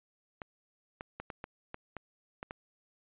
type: clicks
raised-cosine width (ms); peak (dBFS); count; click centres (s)
0.5; -25; 9; 0.418 / 1.009 / 1.2 / 1.302 / 1.441 / 1.744 / 1.967 / 2.429 / 2.509
effects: resampled to 8000 Hz